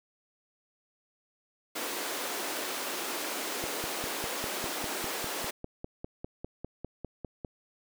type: high-pass noise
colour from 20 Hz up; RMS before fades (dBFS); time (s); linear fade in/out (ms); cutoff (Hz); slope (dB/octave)
pink; -35; 1.75-5.51; 10; 290; 24
type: click train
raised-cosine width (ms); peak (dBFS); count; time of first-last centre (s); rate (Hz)
2; -24; 20; 3.64-7.448; 4.99
effects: none